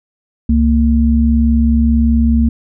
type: tone pair together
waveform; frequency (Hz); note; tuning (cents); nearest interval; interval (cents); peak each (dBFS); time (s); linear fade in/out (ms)
sine; 68.38 / 230; C#2 / A#3; -23 / -23; octave + major sixth; 2100; -11; 0.49-2.49; 5
effects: none